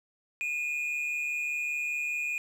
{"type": "tone pair together", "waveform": "triangle", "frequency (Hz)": [2447, 2592], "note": ["D#7", "E7"], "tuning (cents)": [-29, -30], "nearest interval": "minor second", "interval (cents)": 99, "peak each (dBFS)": [-28, -38], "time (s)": [0.41, 2.38], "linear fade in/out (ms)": 0, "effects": []}